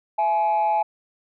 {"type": "tone pair together", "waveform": "sine", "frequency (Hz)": [669, 845.8], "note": ["E5", "G#5"], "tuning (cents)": [25, 31], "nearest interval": "major third", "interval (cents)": 406, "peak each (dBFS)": [-23, -17], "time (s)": [0.18, 0.83], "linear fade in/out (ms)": 10, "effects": ["tanh soft clip ceiling -15 dBFS"]}